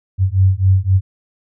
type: beating tone pair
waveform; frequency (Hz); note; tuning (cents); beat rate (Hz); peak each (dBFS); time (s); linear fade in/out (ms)
sine; 93.2 / 97; F#2 / G2; +13 / -18; 3.8; -13; 0.18-1.01; 50
effects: none